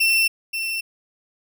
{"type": "tone pair in turn", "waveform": "35% pulse", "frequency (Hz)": [2694, 2694], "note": ["E7", "E7"], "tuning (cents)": [37, 37], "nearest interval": "unison", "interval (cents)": 0, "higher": "neither", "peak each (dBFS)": [-14, -22], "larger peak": "first", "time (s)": [[0, 0.28], [0.53, 0.81]], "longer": "neither", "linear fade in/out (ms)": 10, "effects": []}